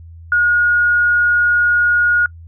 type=tone; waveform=sine; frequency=1440 Hz; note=F#6; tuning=47 cents flat; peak=-10 dBFS; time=0.32-2.26 s; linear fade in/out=2 ms; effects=noise-tail reverb RT60 0.1 s tail -26 dB re dry + added 83 Hz sine -34 dBFS peak until 2.47 s